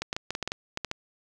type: clicks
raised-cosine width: 0.2 ms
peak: -13 dBFS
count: 11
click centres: 0.02 / 0.129 / 0.165 / 0.306 / 0.351 / 0.427 / 0.476 / 0.519 / 0.774 / 0.847 / 0.914 s
effects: none